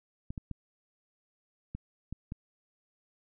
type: clicks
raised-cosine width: 5 ms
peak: -25 dBFS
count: 6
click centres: 0.305 / 0.378 / 0.513 / 1.75 / 2.126 / 2.321 s
effects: none